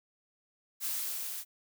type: noise with level ramp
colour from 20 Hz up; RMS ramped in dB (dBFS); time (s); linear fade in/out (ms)
blue; -33 to -40; 0.8-1.45; 50
effects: none